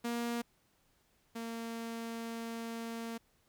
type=tone pair in turn; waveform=sawtooth; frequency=236.2 / 229.5 Hz; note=A#3 / A#3; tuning=+23 / -27 cents; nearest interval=unison; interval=50 cents; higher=first; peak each=-30 / -35 dBFS; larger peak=first; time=0.04-0.42 / 1.35-3.18 s; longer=second; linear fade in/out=10 ms; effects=pink hiss -72 dBFS RMS until 3.48 s